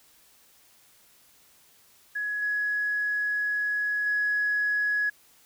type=tone with level steps; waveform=sine; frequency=1679 Hz; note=G#6; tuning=18 cents sharp; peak=-27 / -24 / -22 dBFS; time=2.15-5.1 s; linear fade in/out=10 ms; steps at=2.42 / 4.06 s; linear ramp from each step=5 ms; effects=tanh soft clip ceiling -18 dBFS + white hiss -59 dBFS RMS until 5.45 s